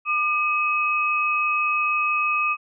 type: tone pair together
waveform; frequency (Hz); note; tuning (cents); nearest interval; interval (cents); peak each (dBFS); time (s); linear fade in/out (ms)
sine; 1204 / 2551; D6 / D#7; +43 / +43; octave + minor second; 1300; -22; 0.05-2.57; 50
effects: none